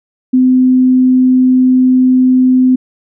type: tone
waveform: sine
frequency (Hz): 255.7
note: C4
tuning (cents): -40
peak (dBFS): -5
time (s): 0.33-2.76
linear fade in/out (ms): 10
effects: none